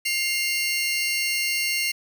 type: tone cluster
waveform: sawtooth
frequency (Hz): 2121 / 2777 / 4501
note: C7 / F7 / C#8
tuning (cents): +23 / -10 / +26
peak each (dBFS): -22 / -23 / -29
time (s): 0.05-1.92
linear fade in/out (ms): 10
effects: 8-bit